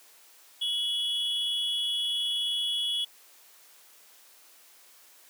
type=tone pair together; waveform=triangle; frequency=2960 / 3359 Hz; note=F#7 / G#7; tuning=0 / +19 cents; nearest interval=major second; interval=219 cents; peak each=-33 / -26 dBFS; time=0.61-3.05 s; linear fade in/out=10 ms; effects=white hiss -56 dBFS RMS until 5.29 s + high-pass 400 Hz 12 dB/octave